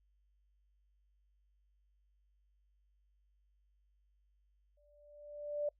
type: tone with exponential growth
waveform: sine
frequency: 588 Hz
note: D5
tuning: 2 cents sharp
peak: -31 dBFS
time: 4.77-5.69 s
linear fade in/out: 5 ms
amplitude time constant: 200 ms
effects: noise-tail reverb RT60 0.1 s tail -26 dB re dry + added 50 Hz sine -70 dBFS peak until 5.79 s